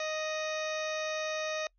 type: harmonic tone with a mistuned harmonic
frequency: 622.3 Hz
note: D#5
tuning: in tune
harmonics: 1 / 2 / 3 / 4 / 5 / 6 / 7 / 8 / 9 / 10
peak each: -34 / -41 / -41 / -41 / -52 / -43 / -53 / -53 / -47 / -49 dBFS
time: 0-1.67 s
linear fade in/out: 2 ms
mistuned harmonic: 5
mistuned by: -65 cents
effects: noise-tail reverb RT60 0.1 s tail -26 dB re dry + added 42 Hz sine -68 dBFS peak until 1.78 s